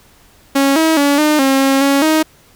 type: tone with pitch steps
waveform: sawtooth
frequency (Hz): 275.4 / 320.7 / 284.5 / 303.2 / 269.5 / 271 / 277.7 / 313.9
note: C#4 / E4 / C#4 / D#4 / C#4 / C#4 / C#4 / D#4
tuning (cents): -11 / -48 / +45 / -45 / -49 / -39 / +3 / +15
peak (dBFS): -6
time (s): 0.55-2.23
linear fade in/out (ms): 10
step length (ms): 210
effects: pink hiss -48 dBFS RMS until 2.55 s